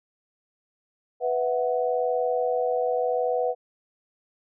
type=chord; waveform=sine; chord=B suspended fourth; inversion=none; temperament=equal; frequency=493.9 / 659.3 / 740 Hz; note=B4 / E5 / F#5; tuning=0 / 0 / 0 cents; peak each=-24 / -29 / -28 dBFS; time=1.2-3.55 s; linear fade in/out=50 ms; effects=none

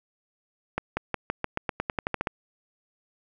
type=accelerating click train; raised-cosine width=0.5 ms; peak=-11 dBFS; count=14; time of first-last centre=0.78-2.272 s; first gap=190 ms; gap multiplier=0.91; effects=none

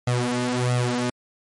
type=tone with flanger; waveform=sawtooth; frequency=123.47 Hz; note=B2; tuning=in tune; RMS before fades=-23 dBFS; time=0.07-1.1 s; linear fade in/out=5 ms; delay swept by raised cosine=1.5 to 4.8 ms; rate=1.5 Hz; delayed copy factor=+0.9; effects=MP3 48 kbps

